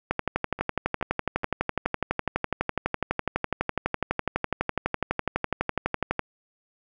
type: two click trains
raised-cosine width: 0.5 ms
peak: -9 / -21 dBFS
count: 74 / 5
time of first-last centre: 0.11-6.193 / 0.59-2.278 s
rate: 12 / 2.37 Hz
effects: none